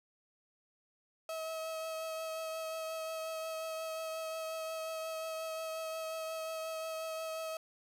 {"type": "tone with vibrato", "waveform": "35% pulse", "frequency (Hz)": 642, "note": "E5", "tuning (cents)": -46, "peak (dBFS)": -36, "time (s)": [1.29, 7.57], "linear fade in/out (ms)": 2, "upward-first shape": "triangle", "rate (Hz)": 5.6, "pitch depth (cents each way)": 16, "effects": []}